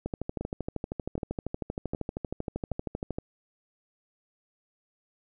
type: two click trains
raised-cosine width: 2 ms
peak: -19 / -18 dBFS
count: 4 / 41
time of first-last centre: 0.41-2.718 / 0.06-3.185 s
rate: 1.3 / 12.8 Hz
effects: none